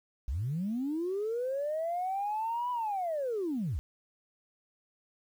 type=linear two-way sweep; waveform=sine; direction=up then down; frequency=53.8 to 996 to 53.8 Hz; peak=-29 dBFS; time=0.28-3.79 s; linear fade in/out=0 ms; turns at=2.71 s; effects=tanh soft clip ceiling -26 dBFS + 10-bit